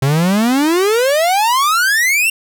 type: exponential sweep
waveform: 45% pulse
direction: up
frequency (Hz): 130.81 to 2787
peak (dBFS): -11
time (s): 0.02-2.3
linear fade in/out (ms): 5
effects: none